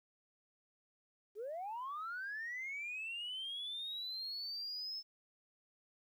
sine linear sweep, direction up, 390 to 5274 Hz, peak -39 dBFS, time 1.35-5.03 s, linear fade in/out 50 ms, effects tanh soft clip ceiling -37 dBFS + 12-bit

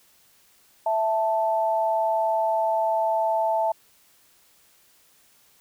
sine tone pair together, 659.3 / 880.1 Hz, E5 / A5, 0 / 0 cents, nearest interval perfect fourth, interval 500 cents, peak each -23 dBFS, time 0.86-3.72 s, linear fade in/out 5 ms, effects white hiss -59 dBFS RMS until 5.6 s

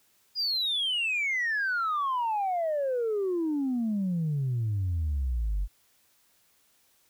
sine exponential sweep, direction down, 4970 to 44.78 Hz, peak -24 dBFS, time 0.35-5.68 s, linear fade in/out 50 ms, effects tanh soft clip ceiling -23 dBFS + white hiss -66 dBFS RMS until 7.09 s

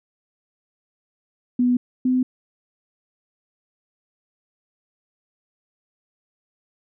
sine tone pair in turn, 246.9 / 254.6 Hz, B3 / C4, 0 / -47 cents, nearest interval minor second, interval 53 cents, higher second, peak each -15 / -16 dBFS, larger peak first, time 1.59-1.77 / 2.05-2.23 s, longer neither, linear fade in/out 5 ms, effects none

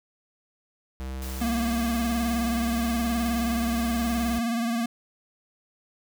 square tone, 65.41 Hz, C2, in tune, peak -32 dBFS, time 1-4.39 s, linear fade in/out 0 ms
white noise, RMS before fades -41 dBFS, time 1.22-4.38 s, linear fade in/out 0 ms
square tone with vibrato, 233.1 Hz, A#3, in tune, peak -25 dBFS, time 1.41-4.86 s, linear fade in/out 5 ms, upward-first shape sine, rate 19 Hz, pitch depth 53 cents each way
effects none

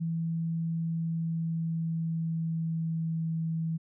sine tone with pitch glide, 164.81 to 162.63 Hz, E3 to E3, 0 to -23 cents, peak -28 dBFS, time 0-3.78 s, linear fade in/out 20 ms, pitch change -23 cents, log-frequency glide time 0.79-3.31 s, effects none

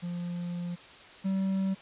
triangle tone pair in turn, 174.61 / 192.06 Hz, F3 / G3, 0 / -35 cents, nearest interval major second, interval 165 cents, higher second, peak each -30 / -24 dBFS, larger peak second, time 0.02-0.76 / 1.24-1.75 s, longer first, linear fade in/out 20 ms, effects white hiss -50 dBFS RMS until 1.81 s + resampled to 8000 Hz

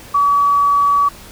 sine tone, 1140 Hz, C#6, 48 cents sharp, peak -10 dBFS, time 0.14-1.09 s, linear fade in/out 10 ms, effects pink hiss -38 dBFS RMS until 1.31 s

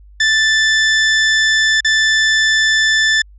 sawtooth tone with dropouts, 1760 Hz, A6, in tune, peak -7 dBFS, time 0.2-3.22 s, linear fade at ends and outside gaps 5 ms, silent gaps 1.807-1.846 s, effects added 50 Hz sine -39 dBFS peak until 3.38 s + resampled to 16000 Hz

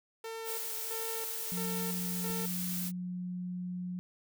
sawtooth tone with tremolo, 451 Hz, A4, 43 cents sharp, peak -35 dBFS, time 0.24-2.46 s, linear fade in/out 5 ms, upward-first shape square, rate 1.5 Hz, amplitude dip 70%
blue noise, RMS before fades -38 dBFS, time 0.44-2.92 s, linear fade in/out 50 ms
sine tone, 179.9 Hz, F#3, 48 cents flat, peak -35 dBFS, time 1.52-3.99 s, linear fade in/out 0 ms
clicks, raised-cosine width 2 ms, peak -37 dBFS, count 2, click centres 2.301 / 2.304 s
effects none

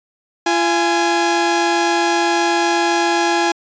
sawtooth tone pair together, 341.8 / 830.6 Hz, F4 / G#5, -37 / 0 cents, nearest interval octave + minor third, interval 1537 cents, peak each -13 dBFS, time 0.46-3.52 s, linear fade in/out 5 ms, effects resampled to 16000 Hz

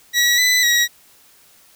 20% pulse tone with pitch steps, 1927 / 1996 / 1911 Hz, B6 / B6 / A#6, -43 / +18 / +43 cents, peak -8 dBFS, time 0.13-0.88 s, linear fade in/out 50 ms, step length 250 ms, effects white hiss -51 dBFS RMS until 1.75 s

